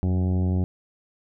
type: harmonic tone with a mistuned harmonic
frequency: 91.9 Hz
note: F#2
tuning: 11 cents flat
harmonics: 1 / 2 / 3 / 4 / 5 / 6 / 7 / 8 / 9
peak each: -21 / -26 / -33 / -36 / -44 / -45 / -45 / -46 / -49 dBFS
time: 0.03-0.64 s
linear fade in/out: 0 ms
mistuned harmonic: 1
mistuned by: -76 cents
effects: none